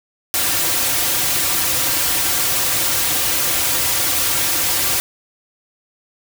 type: noise with comb filter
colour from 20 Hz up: white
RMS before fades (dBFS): -18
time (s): 0.34-5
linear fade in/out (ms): 0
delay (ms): 4.7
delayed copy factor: -0.7
effects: none